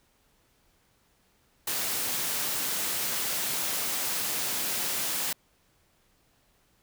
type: high-pass noise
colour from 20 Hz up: white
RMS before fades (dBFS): -30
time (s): 1.67-5.33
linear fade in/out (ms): 5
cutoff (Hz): 110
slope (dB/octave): 12
effects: pink hiss -67 dBFS RMS until 6.82 s